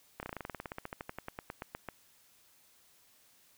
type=slowing click train; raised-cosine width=0.5 ms; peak=-24 dBFS; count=25; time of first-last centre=0.2-1.887 s; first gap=29 ms; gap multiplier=1.07; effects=white hiss -65 dBFS RMS until 3.57 s